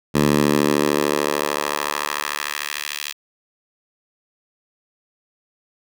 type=tone with high-pass filter sweep; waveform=10% pulse; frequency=73.42 Hz; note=D2; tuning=in tune; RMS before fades=-21 dBFS; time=0.14-3.13 s; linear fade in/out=20 ms; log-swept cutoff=160 to 2900 Hz; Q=1.1; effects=none